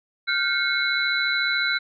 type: tone cluster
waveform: sine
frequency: 1410 / 1544 / 2175 / 3979 Hz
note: F6 / G6 / C#7 / B7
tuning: +16 / -27 / -33 / +12 cents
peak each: -26 dBFS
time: 0.27-1.79 s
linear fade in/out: 20 ms
effects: none